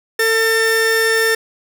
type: tone pair together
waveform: 45% pulse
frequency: 449 / 1796 Hz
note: A4 / A6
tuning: +35 / +35 cents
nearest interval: 2 octaves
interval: 2400 cents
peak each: -16 dBFS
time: 0.19-1.35 s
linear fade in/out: 5 ms
effects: none